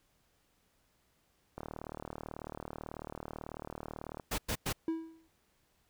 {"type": "click train", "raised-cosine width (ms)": 1, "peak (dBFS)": -27, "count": 101, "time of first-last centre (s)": [1.58, 4.198], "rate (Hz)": 38.2}
{"type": "noise bursts", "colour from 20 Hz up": "pink", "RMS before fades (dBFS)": -34, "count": 3, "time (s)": [4.31, 4.729], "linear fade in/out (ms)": 10, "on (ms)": 73, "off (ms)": 100}
{"type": "tone with exponential decay", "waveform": "triangle", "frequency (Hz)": 325.2, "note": "E4", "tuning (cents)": -23, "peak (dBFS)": -26, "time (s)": [4.88, 5.28], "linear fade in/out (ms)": 2, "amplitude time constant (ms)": 85}
{"effects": ["pink hiss -73 dBFS RMS until 5.89 s"]}